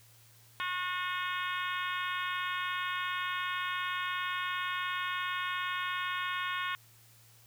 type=harmonic tone; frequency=362.8 Hz; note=F#4; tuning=34 cents flat; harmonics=3 / 4 / 5 / 6 / 7 / 8 / 9 / 10; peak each=-36 / -38 / -40 / -42 / -43 / -44 / -45 / -46 dBFS; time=0.6-6.75 s; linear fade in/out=0 ms; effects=added 114 Hz sine -61 dBFS peak until 7.46 s + white hiss -61 dBFS RMS until 7.46 s